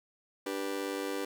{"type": "chord", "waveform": "40% pulse", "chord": "G major", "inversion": "second", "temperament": "just", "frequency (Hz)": [294, 392, 490], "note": ["D4", "G4", "B4"], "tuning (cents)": [2, 0, -14], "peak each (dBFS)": [-37, -37, -37], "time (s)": [0.46, 1.25], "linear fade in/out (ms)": 5, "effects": []}